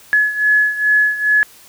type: beating tone pair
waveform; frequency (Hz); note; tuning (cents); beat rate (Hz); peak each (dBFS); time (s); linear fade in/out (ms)
sine; 1700 / 1702.4; G#6 / G#6; +40 / +42; 2.4; -13 / -17; 0.13-1.43; 0
effects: white hiss -44 dBFS RMS until 1.68 s